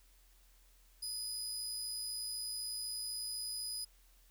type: tone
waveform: 25% pulse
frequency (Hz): 4978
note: D#8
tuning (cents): 0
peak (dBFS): -34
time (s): 1.02-3.85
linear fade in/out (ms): 10
effects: added 42 Hz sine -63 dBFS peak until 4.3 s + white hiss -69 dBFS RMS until 4.3 s